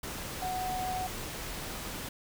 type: tone in noise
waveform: sine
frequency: 740 Hz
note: F#5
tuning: in tune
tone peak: -32 dBFS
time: 0.42-1.07 s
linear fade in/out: 5 ms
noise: pink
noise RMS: -39 dBFS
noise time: 0.03-2.09 s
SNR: +4 dB
effects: none